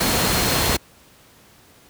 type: tone in noise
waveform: sine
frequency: 4233 Hz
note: C8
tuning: 19 cents sharp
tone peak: -29 dBFS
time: 0-0.77 s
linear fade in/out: 10 ms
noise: pink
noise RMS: -19 dBFS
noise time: 0-0.77 s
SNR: -13 dB
effects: pink hiss -51 dBFS RMS until 1.89 s + high-pass 60 Hz 12 dB/octave